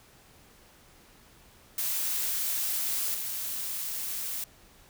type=noise with level steps; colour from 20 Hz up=blue; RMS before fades=-30 / -34 dBFS; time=1.78-4.44 s; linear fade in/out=2 ms; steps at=3.14 s; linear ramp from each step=5 ms; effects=pink hiss -57 dBFS RMS until 4.89 s